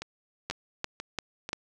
two click trains, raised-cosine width 0.2 ms, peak -19 / -13 dBFS, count 4 / 4, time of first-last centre 0.02-1.491 / 0.5-1.531 s, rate 2.04 / 2.91 Hz, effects 9-bit

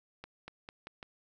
accelerating click train, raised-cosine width 0.3 ms, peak -28 dBFS, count 5, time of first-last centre 0.24-1.028 s, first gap 240 ms, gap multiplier 0.87, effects none

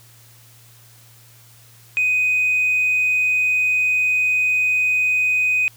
triangle tone with hard clipping, 2500 Hz, D#7, 8 cents sharp, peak -15 dBFS, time 1.97-5.68 s, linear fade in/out 0 ms, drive 2 dB, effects added 116 Hz sine -49 dBFS peak until 5.76 s + white hiss -50 dBFS RMS until 5.76 s

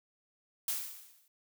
blue noise with exponential decay, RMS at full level -31 dBFS, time 0.68-1.28 s, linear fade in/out 2 ms, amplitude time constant 130 ms, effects none

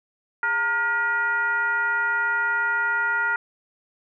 sine tone with frequency modulation, 1420 Hz, F6, 28 cents sharp, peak -20 dBFS, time 0.43-3.36 s, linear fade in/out 2 ms, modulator 503 Hz, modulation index 0.81, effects none

